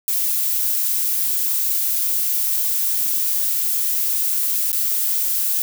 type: noise with dropouts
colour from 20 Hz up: violet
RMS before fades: -20 dBFS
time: 0.08-5.62 s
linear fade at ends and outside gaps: 0 ms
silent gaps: 4.717-4.729 s
effects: none